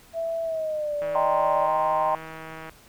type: tone with pitch glide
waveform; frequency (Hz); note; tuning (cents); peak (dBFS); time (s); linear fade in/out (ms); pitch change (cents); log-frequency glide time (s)
sine; 661 to 585.5; E5 to D5; +5 to -5; -25; 0.13-1.69; 50; -210; 0.43-0.96
type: click train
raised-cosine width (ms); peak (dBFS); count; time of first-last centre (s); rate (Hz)
0.5; -24; 269; 1.02-2.695; 160
type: chord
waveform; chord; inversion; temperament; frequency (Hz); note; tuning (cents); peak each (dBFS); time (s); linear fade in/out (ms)
sine; C minor seventh; first; equal; 622.3 / 784 / 932.3 / 1046.5; Eb5 / G5 / Bb5 / C6; 0 / 0 / 0 / 0; -26; 1.15-2.15; 2
effects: pink hiss -53 dBFS RMS until 2.88 s